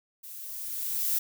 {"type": "noise with level ramp", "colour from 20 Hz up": "violet", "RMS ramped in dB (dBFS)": [-44, -26], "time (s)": [0.23, 1.19], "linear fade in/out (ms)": 10, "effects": []}